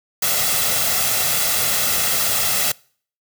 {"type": "noise with comb filter", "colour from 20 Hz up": "white", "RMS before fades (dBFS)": -19, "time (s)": [0.22, 2.72], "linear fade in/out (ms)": 5, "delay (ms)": 1.5, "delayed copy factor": 0.55, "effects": ["noise-tail reverb RT60 0.5 s tail -25 dB re dry", "high-pass 80 Hz 12 dB/octave"]}